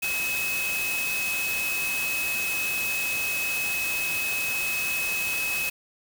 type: tone in noise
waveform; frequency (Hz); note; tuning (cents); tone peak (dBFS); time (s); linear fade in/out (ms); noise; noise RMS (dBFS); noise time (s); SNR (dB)
sine; 2565; E7; -48; -26; 0.02-5.7; 10; white; -32; 0.02-5.7; +3
effects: none